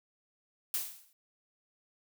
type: noise with exponential decay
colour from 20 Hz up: blue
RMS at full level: -30 dBFS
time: 0.74-1.13 s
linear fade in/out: 1 ms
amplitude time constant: 83 ms
effects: none